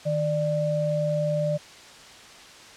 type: tone pair together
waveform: sine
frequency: 155.08 / 593 Hz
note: D#3 / D5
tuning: -5 / +17 cents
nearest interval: octave + major seventh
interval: 2322 cents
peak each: -26 / -24 dBFS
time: 0.05-1.58 s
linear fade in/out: 20 ms
effects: white hiss -46 dBFS RMS until 2.76 s + low-pass 6000 Hz 12 dB/octave